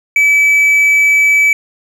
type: tone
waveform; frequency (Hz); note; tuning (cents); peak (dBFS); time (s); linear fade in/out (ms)
triangle; 2298; D7; -38; -5; 0.16-1.53; 2
effects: none